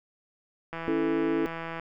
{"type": "click train", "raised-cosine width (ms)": 0.5, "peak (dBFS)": -21, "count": 177, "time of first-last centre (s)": [0.73, 1.797], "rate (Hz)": 165}
{"type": "chord", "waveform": "sine", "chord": "A major", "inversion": "first", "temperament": "just", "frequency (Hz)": [275, 330, 440], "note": ["C#4", "E4", "A4"], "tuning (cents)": [-14, 2, 0], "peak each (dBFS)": [-31, -26, -30], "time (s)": [0.88, 1.46], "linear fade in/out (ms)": 0}
{"effects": []}